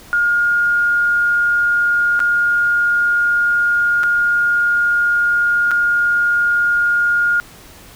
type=tone with dropouts; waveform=sine; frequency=1421 Hz; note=F6; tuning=30 cents sharp; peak=-12 dBFS; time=0.13-7.4 s; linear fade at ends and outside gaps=0 ms; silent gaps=2.193-2.202 / 4.033-4.037 / 5.71-5.715 s; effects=pink hiss -41 dBFS RMS until 7.95 s